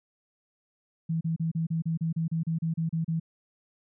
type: tone bursts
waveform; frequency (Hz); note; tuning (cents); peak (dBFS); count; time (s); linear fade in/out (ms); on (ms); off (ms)
sine; 163.3; E3; -16; -25; 14; 1.09-3.199; 10; 120; 33
effects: none